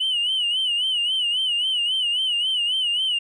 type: tone with vibrato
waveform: sine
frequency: 2960 Hz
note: F#7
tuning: in tune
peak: -18 dBFS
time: 0-3.19 s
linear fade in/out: 10 ms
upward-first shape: sine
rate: 3.7 Hz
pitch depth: 98 cents each way
effects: tanh soft clip ceiling -17 dBFS + 10-bit